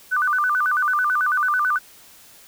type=tone with vibrato; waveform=sine; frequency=1337 Hz; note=E6; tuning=24 cents sharp; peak=-17 dBFS; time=0.11-1.79 s; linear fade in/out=20 ms; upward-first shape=square; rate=9.1 Hz; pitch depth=200 cents each way; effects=white hiss -48 dBFS RMS until 2.47 s